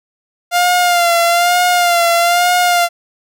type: tone with vibrato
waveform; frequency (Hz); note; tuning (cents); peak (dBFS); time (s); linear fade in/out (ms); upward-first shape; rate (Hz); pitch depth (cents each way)
sawtooth; 698.5; F5; 0; -6; 0.51-2.89; 50; sine; 1.1; 44
effects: none